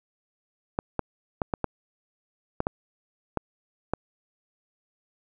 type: clicks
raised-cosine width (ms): 1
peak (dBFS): -11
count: 9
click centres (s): 0.789 / 0.993 / 1.418 / 1.538 / 1.643 / 2.604 / 2.669 / 3.373 / 3.936
effects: none